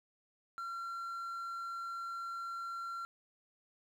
triangle tone with quantisation, 1368 Hz, F6, 36 cents flat, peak -37 dBFS, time 0.58-3.05 s, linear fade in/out 0 ms, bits 11, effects none

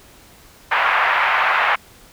pink band-pass noise, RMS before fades -17 dBFS, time 0.71-1.76 s, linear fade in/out 10 ms, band 830 to 2300 Hz, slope 24 dB/octave, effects pink hiss -47 dBFS RMS until 2.12 s

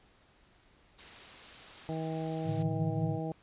white noise, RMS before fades -49 dBFS, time 0.98-2.63 s, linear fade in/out 10 ms
harmonic tone, 160 Hz, D#3, 49 cents sharp, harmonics 1 / 2 / 3 / 4 / 5, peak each -36 / -39 / -41 / -42 / -43 dBFS, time 1.89-3.32 s, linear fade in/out 0 ms
sine chord, A suspended fourth, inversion none, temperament just, 110 / 146.67 / 165 Hz, A2 / D3 / E3, 0 / -2 / +2 cents, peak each -35 dBFS, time 2.44-3.2 s, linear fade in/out 50 ms
effects pink hiss -64 dBFS RMS until 3.42 s + resampled to 8000 Hz

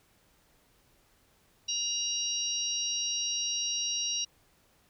harmonic tone with a mistuned harmonic, 940 Hz, A#5, 14 cents sharp, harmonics 3 / 4 / 5 / 6, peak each -35 / -35 / -42 / -32 dBFS, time 1.68-4.25 s, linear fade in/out 10 ms, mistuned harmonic 4, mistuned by +67 cents, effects pink hiss -66 dBFS RMS until 4.89 s

